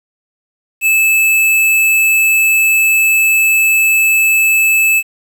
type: tone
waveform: square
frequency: 2615 Hz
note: E7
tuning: 15 cents flat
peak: -9 dBFS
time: 0.81-5.03 s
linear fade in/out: 50 ms
effects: 7-bit